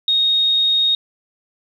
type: tone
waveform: sine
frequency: 3729 Hz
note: A#7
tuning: in tune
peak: -13 dBFS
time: 0.08-0.95 s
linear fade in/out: 2 ms
effects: 8-bit